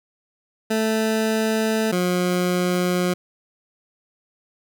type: tone pair in turn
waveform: 20% pulse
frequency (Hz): 220 / 179.52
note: A3 / F3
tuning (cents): 0 / +48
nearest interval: major third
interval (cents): 352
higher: first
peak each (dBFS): -14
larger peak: neither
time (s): 0.7-1.92 / 1.92-3.14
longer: neither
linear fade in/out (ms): 10
effects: none